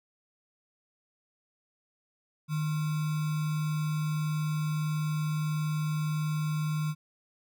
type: tone with sample-and-hold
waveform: sine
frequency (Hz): 153.6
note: D#3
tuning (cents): -22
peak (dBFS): -27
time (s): 2.48-6.95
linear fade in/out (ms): 50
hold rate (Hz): 1225
effects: none